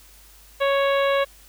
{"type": "harmonic tone", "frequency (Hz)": 554.4, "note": "C#5", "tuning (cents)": 0, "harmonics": [1, 2, 3, 4, 5, 6, 7], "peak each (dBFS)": [-19, -25, -29, -31, -33, -35, -36], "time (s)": [0.6, 1.25], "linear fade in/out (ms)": 20, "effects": ["added 50 Hz sine -51 dBFS peak until 1.48 s", "white hiss -51 dBFS RMS until 1.48 s"]}